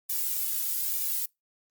violet noise with flanger, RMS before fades -29 dBFS, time 0.09-1.26 s, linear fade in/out 10 ms, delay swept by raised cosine 1.7 to 2.39 ms, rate 1.1 Hz, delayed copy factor +0.8, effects noise-tail reverb RT60 0.2 s tail -26 dB re dry + Opus 48 kbps

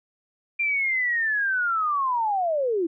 sine linear sweep, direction down, 2389 to 316.6 Hz, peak -21 dBFS, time 0.59-2.87 s, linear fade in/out 10 ms, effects none

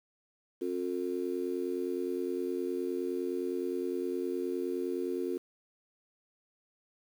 harmonic tone, 89.7 Hz, F2, 47 cents sharp, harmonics 3 / 4 / 5, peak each -37 / -33 / -38 dBFS, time 0.61-5.38 s, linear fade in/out 10 ms, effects 9-bit

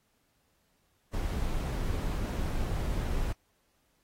brown noise, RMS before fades -31 dBFS, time 1.13-3.33 s, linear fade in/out 10 ms, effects pink hiss -73 dBFS RMS until 4.03 s + AAC 48 kbps

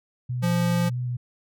sine tone with vibrato, 123.47 Hz, B2, in tune, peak -25 dBFS, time 0.29-1.17 s, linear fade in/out 10 ms, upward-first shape square, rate 4.5 Hz, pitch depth 12 cents each way
square tone, 173.7 Hz, F3, 9 cents flat, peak -22 dBFS, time 0.42-0.9 s, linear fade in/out 20 ms
effects none

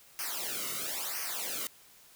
white noise with flanger, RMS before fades -36 dBFS, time 0.19-1.67 s, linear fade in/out 0 ms, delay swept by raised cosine 0.26 to 1.22 ms, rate 0.99 Hz, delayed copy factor -0.9, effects white hiss -58 dBFS RMS until 2.15 s

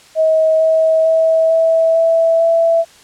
sine tone with pitch steps, 636 / 641.5 / 647.1 / 652.7 / 658.4 / 664.2 Hz, D#5 / E5 / E5 / E5 / E5 / E5, +38 / -47 / -32 / -17 / -2 / +13 cents, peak -9 dBFS, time 0.15-2.85 s, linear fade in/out 50 ms, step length 450 ms, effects white hiss -44 dBFS RMS until 3.03 s + low-pass 8000 Hz 12 dB/octave

